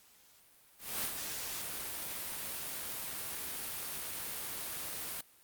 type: noise with ADSR envelope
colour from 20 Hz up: white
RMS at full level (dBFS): -34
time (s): 0.78-5.21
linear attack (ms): 260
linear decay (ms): 60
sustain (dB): -6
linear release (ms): 4
effects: white hiss -63 dBFS RMS until 5.43 s + Opus 48 kbps